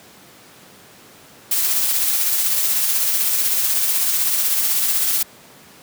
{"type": "noise with tremolo", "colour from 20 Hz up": "blue", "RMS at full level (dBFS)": -17, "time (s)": [1.51, 5.23], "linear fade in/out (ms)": 5, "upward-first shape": "triangle", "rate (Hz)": 16, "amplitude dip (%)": 35, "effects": ["pink hiss -45 dBFS RMS until 5.82 s", "high-pass 150 Hz 12 dB/octave"]}